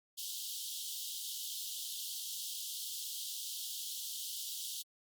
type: high-pass noise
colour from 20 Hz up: pink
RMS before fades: -42 dBFS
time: 0.17-4.83 s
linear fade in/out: 20 ms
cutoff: 3000 Hz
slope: 96 dB/octave
effects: Opus 48 kbps